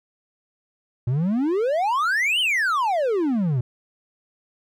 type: exponential two-way sweep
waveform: triangle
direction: up then down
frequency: 115.5 to 3136 to 115.5 Hz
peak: -17 dBFS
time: 1.07-3.61 s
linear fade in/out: 5 ms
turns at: 2.4 s
effects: none